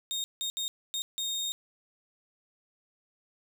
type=tone bursts at uneven times; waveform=30% pulse; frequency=3697 Hz; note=A#7; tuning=15 cents flat; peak=-28 dBFS; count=5; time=0.11-0.24 / 0.41-0.5 / 0.57-0.68 / 0.94-1.02 / 1.18-1.52 s; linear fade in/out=0 ms; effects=none